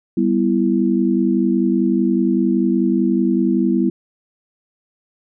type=chord; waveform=sine; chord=E minor; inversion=first; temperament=equal with one note detuned; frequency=196 / 246.9 / 331.9 Hz; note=G3 / B3 / E4; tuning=0 / 0 / +12 cents; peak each=-18 / -18 / -18 dBFS; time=0.17-3.9 s; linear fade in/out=5 ms; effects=none